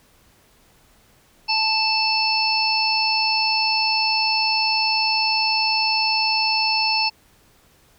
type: harmonic tone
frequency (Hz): 880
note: A5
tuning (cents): 0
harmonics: 1 / 3 / 5 / 6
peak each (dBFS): -23 / -23 / -23 / -23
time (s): 1.48-7.1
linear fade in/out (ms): 20
effects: pink hiss -56 dBFS RMS until 7.98 s